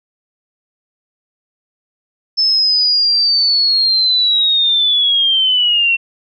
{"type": "linear sweep", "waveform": "sine", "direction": "down", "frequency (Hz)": [5274, 2700], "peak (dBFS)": -10, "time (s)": [2.37, 5.97], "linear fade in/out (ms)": 20, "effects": []}